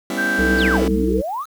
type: chord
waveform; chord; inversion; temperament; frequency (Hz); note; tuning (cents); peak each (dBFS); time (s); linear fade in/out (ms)
sawtooth; C# half-diminished seventh; second; just; 199.57 / 249.5 / 277.2 / 332.6; G3 / B3 / C#4 / E4; +31 / +18 / 0 / +16; -24; 0.1-0.88; 2
type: tone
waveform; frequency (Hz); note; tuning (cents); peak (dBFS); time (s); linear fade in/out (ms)
sine; 1568; G6; 0; -18; 0.17-0.78; 20
type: harmonic tone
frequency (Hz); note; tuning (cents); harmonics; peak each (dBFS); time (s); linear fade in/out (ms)
63.9; C2; -40; 1 / 3 / 5 / 7; -22 / -22 / -22 / -22; 0.38-1.22; 20
type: exponential two-way sweep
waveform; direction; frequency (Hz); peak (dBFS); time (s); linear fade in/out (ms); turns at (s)
sine; down then up; 5390 to 189.1 to 1355; -22; 0.57-1.46; 50; 0.92
effects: 7-bit